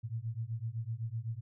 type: beating tone pair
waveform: sine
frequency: 110 / 117.9 Hz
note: A2 / A#2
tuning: 0 / +20 cents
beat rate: 7.9 Hz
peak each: -38 / -38 dBFS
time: 0.03-1.41 s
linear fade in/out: 20 ms
effects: none